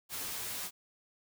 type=noise with comb filter; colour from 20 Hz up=white; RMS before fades=-39 dBFS; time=0.09-0.71 s; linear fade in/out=50 ms; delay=11 ms; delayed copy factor=+1; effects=none